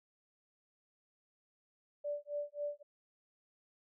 sine tone with tremolo, 584 Hz, D5, 10 cents flat, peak -34 dBFS, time 2.04-2.83 s, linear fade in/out 10 ms, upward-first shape sine, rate 3.7 Hz, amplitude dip 100%, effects none

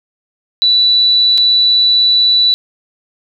sine tone with dropouts, 3958 Hz, B7, 3 cents sharp, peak -7 dBFS, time 0.62-2.54 s, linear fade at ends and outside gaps 0 ms, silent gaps 1.376-1.38 s, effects none

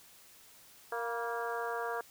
harmonic tone with a mistuned harmonic, 233.1 Hz, A#3, in tune, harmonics 2 / 3 / 4 / 5 / 6 / 7, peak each -38 / -40 / -41 / -42 / -43 / -43 dBFS, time 0.92-2.01 s, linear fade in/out 2 ms, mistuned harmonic 4, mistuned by +42 cents, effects white hiss -58 dBFS RMS until 2.1 s

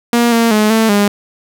sawtooth tone with pitch steps, 236.9 / 230.7 / 212.9 / 222.7 / 203.9 Hz, A#3 / A#3 / G#3 / A3 / G#3, +28 / -18 / +43 / +21 / -32 cents, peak -5 dBFS, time 0.13-1.08 s, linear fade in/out 2 ms, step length 190 ms, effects none

